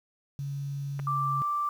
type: tone with pitch glide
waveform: sine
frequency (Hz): 140.3 to 137.81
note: C#3 to C#3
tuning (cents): +21 to -10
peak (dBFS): -31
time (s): 0.39-1.42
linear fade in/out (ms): 0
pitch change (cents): -31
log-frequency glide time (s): 0.95-1.26
type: clicks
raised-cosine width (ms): 0.5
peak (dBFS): -27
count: 2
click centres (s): 0.993 / 0.998
type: tone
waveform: sine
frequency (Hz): 1174.7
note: D6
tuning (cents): 0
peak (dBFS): -26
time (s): 1.07-1.69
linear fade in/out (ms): 2
effects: 9-bit